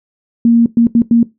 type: tone bursts at uneven times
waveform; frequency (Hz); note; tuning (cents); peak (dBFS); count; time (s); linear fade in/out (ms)
sine; 233.1; A#3; 0; -5; 4; 0.45-0.66 / 0.77-0.87 / 0.95-1.02 / 1.11-1.23; 2
effects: noise-tail reverb RT60 0.2 s tail -19 dB re dry